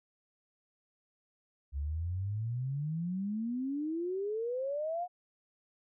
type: exponential sweep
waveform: sine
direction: up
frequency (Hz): 67.4 to 730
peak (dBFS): -32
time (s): 1.72-5.08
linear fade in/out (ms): 50
effects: none

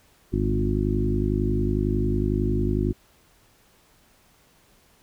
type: harmonic tone with a mistuned harmonic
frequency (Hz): 51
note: G#1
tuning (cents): -31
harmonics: 1 / 2 / 3 / 4 / 5 / 6 / 7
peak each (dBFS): -26 / -27 / -31 / -30 / -29 / -31 / -28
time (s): 0.32-2.93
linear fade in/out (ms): 20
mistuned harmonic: 2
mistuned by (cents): +34
effects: pink hiss -59 dBFS RMS until 5.02 s

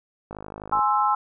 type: click train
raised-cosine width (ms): 1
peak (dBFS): -22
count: 26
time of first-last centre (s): 0.31-0.792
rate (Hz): 51.9
type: chord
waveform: sine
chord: Ab augmented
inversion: none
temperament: equal with one note detuned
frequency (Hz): 836.4 / 1046.5 / 1318.5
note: Ab5 / C6 / E6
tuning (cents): +12 / 0 / 0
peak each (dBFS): -22 / -23 / -23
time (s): 0.72-1.15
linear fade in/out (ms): 5
effects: none

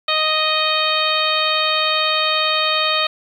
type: harmonic tone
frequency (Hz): 622.3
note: D#5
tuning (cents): 0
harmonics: 1 / 2 / 3 / 4 / 5 / 6 / 7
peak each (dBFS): -24 / -21 / -27 / -23 / -24 / -22 / -25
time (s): 0.08-3.07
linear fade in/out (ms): 5
effects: 8-bit

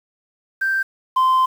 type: tone pair in turn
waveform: sine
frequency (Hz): 1568 / 1036.9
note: G6 / C6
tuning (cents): 0 / -16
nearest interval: perfect fifth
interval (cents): 716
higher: first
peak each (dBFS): -16 / -10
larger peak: second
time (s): 0.61-0.83 / 1.16-1.46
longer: second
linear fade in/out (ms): 10
effects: tanh soft clip ceiling -12 dBFS + 7-bit

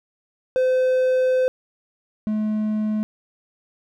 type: tone pair in turn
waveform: triangle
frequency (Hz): 513 / 214.2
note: C5 / A3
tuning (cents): -34 / -46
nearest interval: octave + minor third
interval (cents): 1512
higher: first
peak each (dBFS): -14 / -18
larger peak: first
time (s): 0.56-1.48 / 2.27-3.03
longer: first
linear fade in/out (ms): 0
effects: none

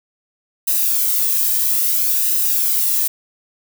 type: noise with flanger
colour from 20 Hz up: violet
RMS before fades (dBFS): -17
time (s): 0.67-3.08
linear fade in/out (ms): 10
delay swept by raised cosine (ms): 0.89 to 1.43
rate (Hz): 0.6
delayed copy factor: -0.5
effects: none

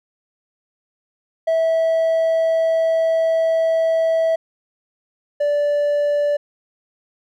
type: tone pair in turn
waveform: triangle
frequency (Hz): 652 / 582.9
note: E5 / D5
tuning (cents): -19 / -13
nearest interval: major second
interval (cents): 194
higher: first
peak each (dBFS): -12 / -13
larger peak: first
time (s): 1.47-4.36 / 5.4-6.37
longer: first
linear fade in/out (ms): 10
effects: tanh soft clip ceiling -8 dBFS

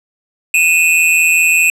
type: tone pair together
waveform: square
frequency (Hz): 2489 / 2654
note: D#7 / E7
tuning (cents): 0 / +11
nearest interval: minor second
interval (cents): 111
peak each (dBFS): -12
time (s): 0.54-1.7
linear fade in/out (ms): 2
effects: low-pass 12000 Hz 12 dB/octave

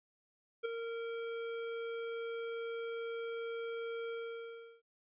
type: tone with ADSR envelope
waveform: square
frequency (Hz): 461.2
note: A#4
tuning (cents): -19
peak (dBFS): -32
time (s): 0.63-4.82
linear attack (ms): 23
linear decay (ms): 9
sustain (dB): -7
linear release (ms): 710
effects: resampled to 8000 Hz

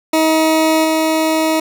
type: tone with level steps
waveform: 20% pulse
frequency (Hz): 317.6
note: D#4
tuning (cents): +36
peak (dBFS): -6 / -8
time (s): 0.13-1.6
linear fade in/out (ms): 5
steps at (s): 0.84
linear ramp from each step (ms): 10
effects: none

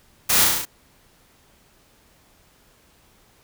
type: noise with echo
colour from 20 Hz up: white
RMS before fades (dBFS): -19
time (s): 0.29-0.45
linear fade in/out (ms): 10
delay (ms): 34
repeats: 6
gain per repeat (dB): -2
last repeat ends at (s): 0.654
effects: pink hiss -57 dBFS RMS until 3.43 s

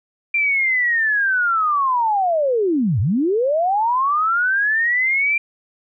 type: linear two-way sweep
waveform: sine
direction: down then up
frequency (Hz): 2379 to 87.31 to 2379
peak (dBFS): -15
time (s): 0.34-5.38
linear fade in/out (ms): 5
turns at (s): 3
effects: none

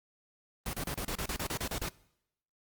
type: noise bursts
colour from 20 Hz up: pink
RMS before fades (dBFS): -35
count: 12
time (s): 0.66-1.888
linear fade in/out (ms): 2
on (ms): 73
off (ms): 32
effects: noise-tail reverb RT60 0.8 s tail -22 dB re dry + Opus 24 kbps

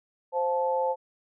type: harmonic tone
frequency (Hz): 174.61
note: F3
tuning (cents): 0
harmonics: 3 / 4 / 5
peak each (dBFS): -26 / -37 / -27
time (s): 0.32-0.96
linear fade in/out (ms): 50
effects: none

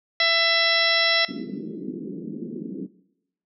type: harmonic tone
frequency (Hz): 667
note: E5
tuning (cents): +20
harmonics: 1 / 2 / 3 / 4 / 5 / 6 / 7 / 8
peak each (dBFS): -27 / -30 / -21 / -30 / -26 / -24 / -35 / -26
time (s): 0.2-1.25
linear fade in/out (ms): 2
type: band-pass noise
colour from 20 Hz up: pink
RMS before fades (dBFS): -33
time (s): 1.28-2.87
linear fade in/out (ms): 10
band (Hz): 180 to 390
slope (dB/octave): 48
effects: noise-tail reverb RT60 0.8 s tail -19 dB re dry

